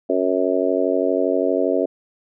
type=harmonic tone; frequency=92.5 Hz; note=F#2; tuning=in tune; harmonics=3 / 4 / 5 / 6 / 7; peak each=-23 / -23 / -23 / -23 / -23 dBFS; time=0.09-1.86 s; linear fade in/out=10 ms; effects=none